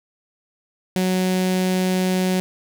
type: tone with notch filter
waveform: sawtooth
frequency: 185 Hz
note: F#3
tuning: in tune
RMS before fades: -20 dBFS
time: 0.96-2.4 s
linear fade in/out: 0 ms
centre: 1200 Hz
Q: 1.4
effects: none